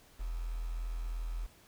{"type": "tone with quantisation", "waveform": "sine", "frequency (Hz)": 41.56, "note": "E1", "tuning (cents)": 15, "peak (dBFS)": -34, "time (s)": [0.19, 1.47], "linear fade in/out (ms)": 20, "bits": 9, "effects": ["pink hiss -61 dBFS RMS until 1.67 s"]}